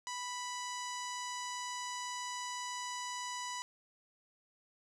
sawtooth tone with low-pass filter, 987.8 Hz, B5, in tune, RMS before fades -41 dBFS, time 0.07-3.62 s, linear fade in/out 0 ms, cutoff 7000 Hz, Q 3, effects none

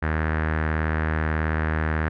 sawtooth tone with low-pass filter, 78.4 Hz, D#2, 14 cents sharp, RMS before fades -24 dBFS, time 0.02-2.09 s, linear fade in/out 10 ms, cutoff 1700 Hz, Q 4.1, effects none

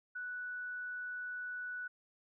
sine tone, 1480 Hz, F#6, in tune, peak -39 dBFS, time 0.15-1.88 s, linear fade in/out 10 ms, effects none

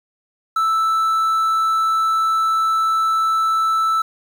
triangle tone with quantisation, 1318.5 Hz, E6, in tune, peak -13 dBFS, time 0.56-4.02 s, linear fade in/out 5 ms, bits 7, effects none

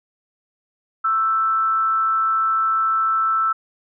sine tone with frequency modulation, 1323 Hz, E6, 6 cents sharp, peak -16 dBFS, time 1.04-3.53 s, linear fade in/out 10 ms, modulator 224 Hz, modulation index 0.26, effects none

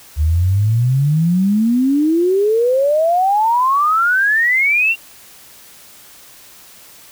sine exponential sweep, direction up, 73 to 2794 Hz, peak -11 dBFS, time 0.16-4.96 s, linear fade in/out 50 ms, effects white hiss -42 dBFS RMS until 7.11 s

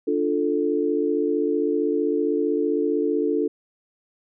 sine chord, D minor, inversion none, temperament equal, 293.7 / 349.2 / 440 Hz, D4 / F4 / A4, 0 / 0 / 0 cents, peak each -24 / -25 / -23 dBFS, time 0.07-3.48 s, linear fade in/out 10 ms, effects none

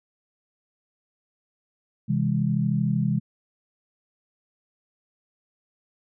sine chord, C augmented, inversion none, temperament just, 130.81 / 163.52 / 204.4 Hz, C3 / E3 / G#3, 0 / -14 / -27 cents, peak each -25 dBFS, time 2.08-3.2 s, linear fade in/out 20 ms, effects none

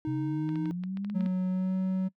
triangle tone, 310.4 Hz, D#4, 4 cents flat, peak -28 dBFS, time 0.05-0.71 s, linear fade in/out 0 ms
sine exponential sweep, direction up, 130 to 221.8 Hz, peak -31 dBFS, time 0.07-1.27 s, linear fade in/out 5 ms
clicks, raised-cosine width 0.3 ms, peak -31 dBFS, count 9, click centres 0.491 / 0.557 / 0.657 / 0.837 / 0.972 / 1.047 / 1.099 / 1.208 / 1.261 s
triangle tone with pitch glide, 184.7 to 187.71 Hz, F#3 to F#3, -3 to +25 cents, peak -24 dBFS, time 1.14-2.09 s, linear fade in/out 20 ms, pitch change +28 cents, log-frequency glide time 1.49-1.75 s
effects noise-tail reverb RT60 0.1 s tail -23 dB re dry

